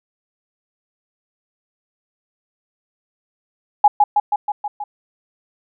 sine tone with echo, 830.6 Hz, G#5, in tune, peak -5 dBFS, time 3.84-3.88 s, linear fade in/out 5 ms, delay 160 ms, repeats 6, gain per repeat -3 dB, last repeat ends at 4.84 s, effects none

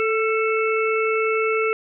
harmonic tone with a mistuned harmonic, 439.8 Hz, A4, 1 cent flat, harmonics 1 / 3 / 5 / 6, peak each -20 / -25 / -27 / -28 dBFS, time 0-1.73 s, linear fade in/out 0 ms, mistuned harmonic 3, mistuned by +33 cents, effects none

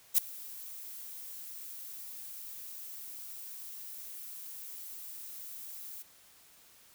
violet noise with ADSR envelope, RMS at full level -21 dBFS, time 0.14-6.03 s, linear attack 41 ms, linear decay 3 ms, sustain -24 dB, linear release 17 ms, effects white hiss -60 dBFS RMS until 6.94 s

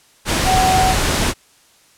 sine tone in noise, 750 Hz, F#5, 23 cents sharp, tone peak -13 dBFS, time 0.44-0.95 s, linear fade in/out 50 ms, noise pink, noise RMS -17 dBFS, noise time 0.25-1.34 s, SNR +1 dB, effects white hiss -52 dBFS RMS until 1.97 s + low-pass 10000 Hz 12 dB/octave

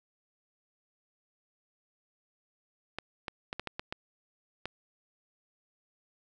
clicks, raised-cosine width 0.3 ms, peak -19 dBFS, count 8, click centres 2.986 / 3.282 / 3.529 / 3.596 / 3.673 / 3.795 / 3.925 / 4.656 s, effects none

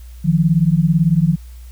sine beating tone pair, 155.56 / 173.56 Hz, D#3 / F3, 0 / -10 cents, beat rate 18 Hz, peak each -14 dBFS, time 0.24-1.36 s, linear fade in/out 20 ms, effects added 60 Hz sine -33 dBFS peak until 1.71 s + white hiss -51 dBFS RMS until 1.71 s

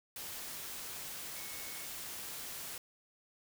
sine tone in noise, 2200 Hz, C#7, 14 cents flat, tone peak -53 dBFS, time 1.36-1.86 s, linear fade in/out 2 ms, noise white, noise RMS -44 dBFS, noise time 0.16-2.78 s, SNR -12 dB, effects none

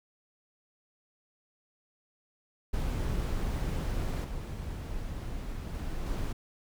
brown noise with level steps, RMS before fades -31 / -37 / -35 / -32 dBFS, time 2.73-6.33 s, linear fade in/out 10 ms, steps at 4.24 / 5.74 / 6.06 s, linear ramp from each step 5 ms, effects none

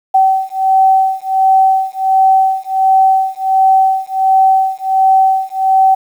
sine beating tone pair, 765 / 766.4 Hz, G5 / G5, -42 / -39 cents, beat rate 1.4 Hz, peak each -11 dBFS, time 0.14-5.95 s, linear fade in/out 10 ms, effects 7-bit

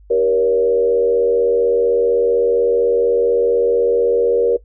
sine tone with frequency modulation, 472.2 Hz, A#4, 22 cents sharp, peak -11 dBFS, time 0.1-4.57 s, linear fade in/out 10 ms, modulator 84.2 Hz, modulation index 0.75, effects noise-tail reverb RT60 0.1 s tail -18 dB re dry + added 50 Hz sine -42 dBFS peak until 4.64 s

